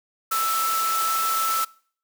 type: tone in noise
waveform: sine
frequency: 1320 Hz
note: E6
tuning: 2 cents sharp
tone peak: -22 dBFS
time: 0.31-1.65 s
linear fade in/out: 10 ms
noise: white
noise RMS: -28 dBFS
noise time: 0.31-1.65 s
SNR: +3 dB
effects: noise-tail reverb RT60 0.5 s tail -23 dB re dry + high-pass 400 Hz 12 dB/octave